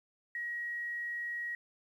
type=tone; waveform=sine; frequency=1900 Hz; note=A#6; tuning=33 cents sharp; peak=-35 dBFS; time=0.35-1.55 s; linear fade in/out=2 ms; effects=11-bit